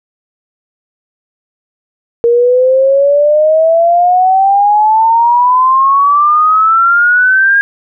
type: exponential sweep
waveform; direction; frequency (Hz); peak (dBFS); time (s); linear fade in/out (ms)
sine; up; 466.2 to 1630; -5; 2.24-7.61; 0
effects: none